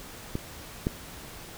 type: clicks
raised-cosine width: 3 ms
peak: -16 / -12 dBFS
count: 2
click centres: 0.354 / 0.869 s
effects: pink hiss -44 dBFS RMS until 1.57 s